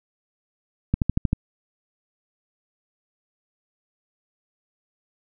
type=click train; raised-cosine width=5 ms; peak=-7 dBFS; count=6; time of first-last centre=0.94-1.331 s; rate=12.8 Hz; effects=none